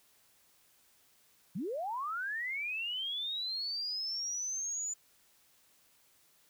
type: linear sweep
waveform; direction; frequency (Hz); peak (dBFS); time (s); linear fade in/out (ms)
sine; up; 146.83 to 7040; -34; 1.55-4.94; 10
effects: white hiss -67 dBFS RMS until 6.49 s